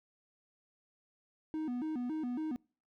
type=tone with vibrato; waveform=triangle; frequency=277.2 Hz; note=C#4; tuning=in tune; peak=-32 dBFS; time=1.54-2.56 s; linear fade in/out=0 ms; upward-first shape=square; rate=3.6 Hz; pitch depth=210 cents each way; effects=noise-tail reverb RT60 0.4 s tail -26 dB re dry